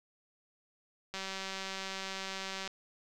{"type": "click train", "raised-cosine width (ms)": 0.2, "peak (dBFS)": -22, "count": 296, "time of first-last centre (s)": [1.14, 2.676], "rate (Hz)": 192, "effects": []}